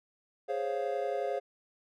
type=chord; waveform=triangle; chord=Db major seventh; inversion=second; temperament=equal; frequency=415.3 / 523.3 / 554.4 / 698.5 Hz; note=Ab4 / C5 / Db5 / F5; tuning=0 / 0 / 0 / 0 cents; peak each=-34 dBFS; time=0.48-1.4 s; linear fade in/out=20 ms; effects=none